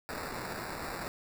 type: noise with sample-and-hold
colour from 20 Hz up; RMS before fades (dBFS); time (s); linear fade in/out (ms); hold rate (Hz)
violet; -39; 0.09-1.08; 0; 3150
effects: none